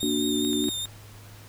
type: tone with vibrato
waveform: sawtooth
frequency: 3662 Hz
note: A#7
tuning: 32 cents flat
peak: -26 dBFS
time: 0-0.86 s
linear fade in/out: 10 ms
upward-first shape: sine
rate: 4.8 Hz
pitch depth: 27 cents each way
type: chord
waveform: sine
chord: Bb augmented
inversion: none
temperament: equal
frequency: 233.1 / 293.7 / 370 Hz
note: Bb3 / D4 / F#4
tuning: 0 / 0 / 0 cents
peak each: -29 / -26 / -30 dBFS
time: 0.03-0.69 s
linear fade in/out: 0 ms
type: clicks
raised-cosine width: 0.3 ms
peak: -27 dBFS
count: 5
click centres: 0.449 / 0.532 / 0.641 / 0.684 / 0.856 s
effects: added 104 Hz sine -45 dBFS peak until 1.48 s + pink hiss -50 dBFS RMS until 1.48 s